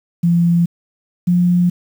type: tone pair in turn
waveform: sine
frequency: 171.3 / 176.93 Hz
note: F3 / F3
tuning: -33 / +23 cents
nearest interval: minor second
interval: 56 cents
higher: second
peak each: -10 dBFS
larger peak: neither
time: 0.23-0.66 / 1.27-1.7 s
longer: neither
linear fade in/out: 10 ms
effects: 7-bit